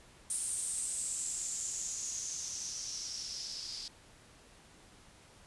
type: noise with low-pass filter sweep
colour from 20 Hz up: violet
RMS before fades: -39 dBFS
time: 0.3-3.88 s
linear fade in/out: 2 ms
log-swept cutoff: 9100 to 4800 Hz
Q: 6.9
effects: pink hiss -59 dBFS RMS until 5.46 s + resampled to 24000 Hz